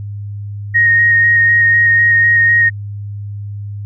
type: tone with vibrato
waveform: sine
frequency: 1866 Hz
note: A#6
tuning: 1 cent sharp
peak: -7 dBFS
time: 0.74-2.7 s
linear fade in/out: 20 ms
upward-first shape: square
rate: 4 Hz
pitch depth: 10 cents each way
effects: added 102 Hz sine -22 dBFS peak until 3.85 s